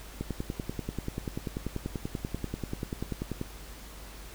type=click train; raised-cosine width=3 ms; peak=-19 dBFS; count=34; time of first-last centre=0.21-3.414 s; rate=10.3 Hz; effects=added 50 Hz sine -45 dBFS peak until 4.34 s + pink hiss -48 dBFS RMS until 4.34 s